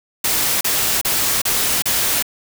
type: noise bursts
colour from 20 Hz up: white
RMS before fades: -18 dBFS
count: 5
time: 0.24-2.226 s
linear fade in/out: 5 ms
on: 370 ms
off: 34 ms
effects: none